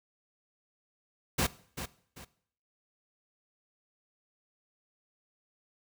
pink noise with echo, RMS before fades -28 dBFS, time 1.38-1.47 s, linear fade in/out 10 ms, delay 390 ms, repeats 2, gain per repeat -10 dB, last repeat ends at 2.25 s, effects noise-tail reverb RT60 0.6 s tail -19 dB re dry

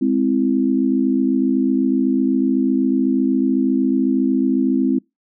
sine chord, Ab augmented, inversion none, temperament equal, 207.7 / 261.6 / 329.6 Hz, Ab3 / C4 / E4, 0 / 0 / 0 cents, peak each -21 / -16 / -21 dBFS, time 0.01-4.99 s, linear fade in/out 10 ms, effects noise-tail reverb RT60 0.2 s tail -26 dB re dry

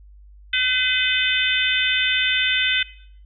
harmonic tone, 508 Hz, B4, 49 cents sharp, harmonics 3 / 4 / 5 / 6 / 7, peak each -24 / -24 / -24 / -24 / -24 dBFS, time 0.53-2.83 s, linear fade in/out 5 ms, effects noise-tail reverb RT60 0.7 s tail -20 dB re dry + added 50 Hz sine -43 dBFS peak until 3.25 s

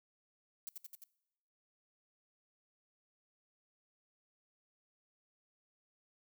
violet noise with echo, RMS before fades -44 dBFS, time 0.67-0.69 s, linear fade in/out 0 ms, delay 87 ms, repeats 4, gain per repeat -2 dB, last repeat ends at 1.038 s, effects noise-tail reverb RT60 0.9 s tail -22 dB re dry

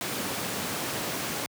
pink high-pass noise, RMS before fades -32 dBFS, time 0.01-1.46 s, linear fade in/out 0 ms, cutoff 140 Hz, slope 12 dB/octave, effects high-pass 80 Hz 12 dB/octave

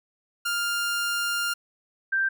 sawtooth / sine tone pair in turn, 1400 / 1571.4 Hz, F6 / G6, +4 / +4 cents, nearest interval major second, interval 200 cents, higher second, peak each -21 dBFS, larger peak neither, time 0.45-1.54 / 2.12-2.29 s, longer first, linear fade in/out 10 ms, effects none

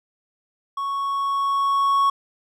triangle tone with level ramp, 1108.7 Hz, C#6, in tune, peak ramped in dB -22 to -13 dBFS, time 0.77-2.1 s, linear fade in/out 5 ms, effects none

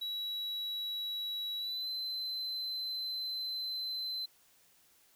triangle tone with pitch glide, 3900 to 4063 Hz, B7 to B7, -23 to +48 cents, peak -34 dBFS, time 0.01-4.26 s, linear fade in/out 10 ms, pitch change +71 cents, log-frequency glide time 1.58-1.87 s, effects white hiss -66 dBFS RMS until 5.15 s

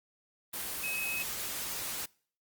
sine tone in noise, 2559 Hz, D#7, 48 cents sharp, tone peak -33 dBFS, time 0.83-1.23 s, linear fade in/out 10 ms, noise white, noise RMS -37 dBFS, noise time 0.53-2.06 s, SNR +1 dB, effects noise-tail reverb RT60 0.5 s tail -25 dB re dry + Opus 24 kbps

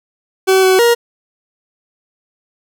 40% pulse tone with pitch steps, 380.1 / 375.8 / 472 Hz, F#4 / F#4 / A#4, +47 / +27 / +22 cents, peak -7 dBFS, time 0.47-0.95 s, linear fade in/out 20 ms, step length 160 ms, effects none

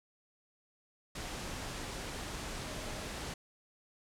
sine tone in noise, 616 Hz, D#5, 17 cents flat, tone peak -51 dBFS, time 2.65-3.06 s, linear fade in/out 5 ms, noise pink, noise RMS -41 dBFS, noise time 1.15-3.34 s, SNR -13 dB, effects low-pass 9000 Hz 12 dB/octave

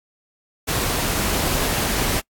pink noise, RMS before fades -22 dBFS, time 0.67-2.21 s, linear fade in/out 20 ms, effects noise-tail reverb RT60 0.1 s tail -26 dB re dry + AAC 64 kbps

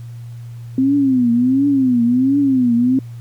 sine tone with vibrato, 258.4 Hz, C4, 21 cents flat, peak -11 dBFS, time 0.78-2.99 s, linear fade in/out 2 ms, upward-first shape triangle, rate 1.4 Hz, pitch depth 190 cents each way, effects added 118 Hz sine -29 dBFS peak until 3.2 s + pink hiss -52 dBFS RMS until 3.2 s

